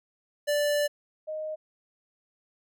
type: tone pair in turn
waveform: square / sine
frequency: 586 / 620.8 Hz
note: D5 / D#5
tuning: -4 / -4 cents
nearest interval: minor second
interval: 100 cents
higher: second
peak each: -24 / -31 dBFS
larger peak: first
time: 0.47-0.88 / 1.27-1.56 s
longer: first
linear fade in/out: 20 ms
effects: none